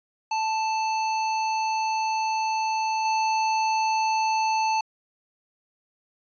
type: tone with level steps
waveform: square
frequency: 880 Hz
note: A5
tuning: in tune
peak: -24 / -22 dBFS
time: 0.31-4.81 s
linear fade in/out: 5 ms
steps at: 3.05 s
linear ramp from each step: 2 ms
effects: resampled to 16000 Hz